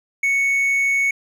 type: tone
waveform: triangle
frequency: 2217 Hz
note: C#7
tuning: in tune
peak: -14 dBFS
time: 0.23-1.11 s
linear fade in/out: 5 ms
effects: none